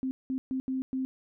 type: tone bursts at uneven times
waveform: sine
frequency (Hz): 261.6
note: C4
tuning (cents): 0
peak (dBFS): -28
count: 5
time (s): 0.03-0.11 / 0.3-0.38 / 0.51-0.6 / 0.68-0.82 / 0.93-1.05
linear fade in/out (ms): 0
effects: none